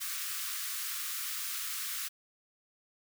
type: high-pass noise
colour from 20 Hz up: white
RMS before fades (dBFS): -37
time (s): 0-2.09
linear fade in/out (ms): 20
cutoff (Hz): 1100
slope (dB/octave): 96
effects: none